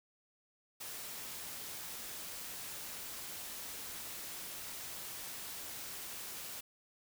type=noise; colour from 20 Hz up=white; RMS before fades=-45 dBFS; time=0.8-6.61 s; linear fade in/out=10 ms; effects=none